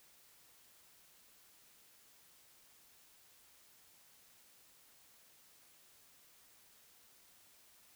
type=silence; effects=white hiss -65 dBFS RMS until 7.95 s